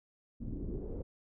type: noise with low-pass filter sweep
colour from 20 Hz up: brown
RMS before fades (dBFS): -39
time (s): 0.4-1.03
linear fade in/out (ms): 20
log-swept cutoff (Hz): 260 to 500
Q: 3.4
effects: none